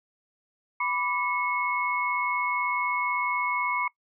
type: tone cluster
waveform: sine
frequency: 987 / 1163 / 2185 Hz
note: B5 / D6 / C#7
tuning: -1 / -17 / -26 cents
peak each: -29 / -31 / -28 dBFS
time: 0.8-3.88 s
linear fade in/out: 5 ms
effects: noise-tail reverb RT60 0.1 s tail -22 dB re dry